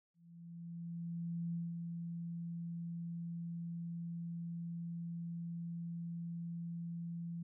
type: tone with ADSR envelope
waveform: sine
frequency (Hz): 169.4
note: E3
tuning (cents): +48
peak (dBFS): -36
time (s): 0.14-7.43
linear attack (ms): 1400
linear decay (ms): 190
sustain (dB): -4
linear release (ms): 7
effects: none